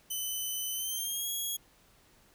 5% pulse tone with pitch glide, 3023 to 3316 Hz, F#7 to G#7, +36 to -3 cents, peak -25 dBFS, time 0.1-1.57 s, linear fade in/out 10 ms, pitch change +161 cents, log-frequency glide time 0.72-1.29 s, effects pink hiss -63 dBFS RMS until 2.34 s

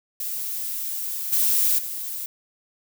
violet noise with level steps, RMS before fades -29 / -20 / -31 dBFS, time 0.2-2.26 s, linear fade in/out 2 ms, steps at 1.32 / 1.78 s, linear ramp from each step 10 ms, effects none

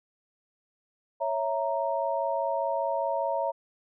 sine chord, A# diminished, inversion first, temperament equal, 554.4 / 659.3 / 932.3 Hz, C#5 / E5 / A#5, 0 / 0 / 0 cents, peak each -30 dBFS, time 1.2-3.52 s, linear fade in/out 20 ms, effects none

